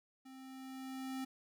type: tone with level ramp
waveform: square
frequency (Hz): 263.2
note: C4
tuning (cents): +10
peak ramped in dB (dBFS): -53 to -39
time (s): 0.25-1.25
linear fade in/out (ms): 10
effects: none